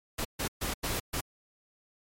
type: noise bursts at uneven times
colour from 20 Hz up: pink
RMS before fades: -32 dBFS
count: 5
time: 0.18-0.25 / 0.39-0.48 / 0.61-0.74 / 0.83-1 / 1.13-1.21 s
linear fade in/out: 10 ms
effects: MP3 64 kbps